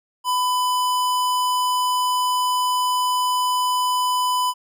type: tone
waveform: square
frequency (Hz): 1000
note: B5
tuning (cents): +21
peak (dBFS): -19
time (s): 0.24-4.54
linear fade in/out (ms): 50
effects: none